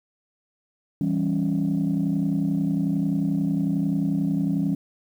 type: chord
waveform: sine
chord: C# diminished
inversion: first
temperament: equal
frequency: 164.81 / 196 / 277.2 Hz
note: E3 / G3 / C#4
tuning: 0 / 0 / 0 cents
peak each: -24 dBFS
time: 1.01-4.75 s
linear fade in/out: 2 ms
effects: tanh soft clip ceiling -15 dBFS + 9-bit